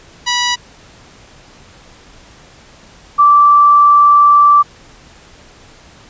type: tone pair in turn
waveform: 10% pulse / sine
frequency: 975 / 1166.6 Hz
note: B5 / D6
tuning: -23 / -12 cents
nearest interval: minor third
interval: 311 cents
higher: second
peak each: -4 dBFS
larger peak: neither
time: 0.26-0.56 / 3.18-4.63 s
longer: second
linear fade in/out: 20 ms
effects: pink hiss -42 dBFS RMS until 6.09 s + resampled to 16000 Hz